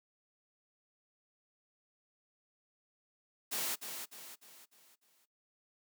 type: noise with echo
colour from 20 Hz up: white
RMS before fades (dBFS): -36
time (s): 3.51-3.76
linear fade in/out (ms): 20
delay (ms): 300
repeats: 5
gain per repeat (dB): -7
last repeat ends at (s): 5.26
effects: noise-tail reverb RT60 0.2 s tail -23 dB re dry + high-pass 200 Hz 12 dB/octave